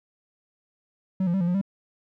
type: tone with pitch steps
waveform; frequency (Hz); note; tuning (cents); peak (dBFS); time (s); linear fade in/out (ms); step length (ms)
triangle; 188.7 / 172.5 / 193.5 / 172.3 / 178 / 196.4; F#3 / F3 / G3 / F3 / F3 / G3; +34 / -21 / -22 / -23 / +33 / +4; -19; 1.2-1.614; 5; 69
effects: none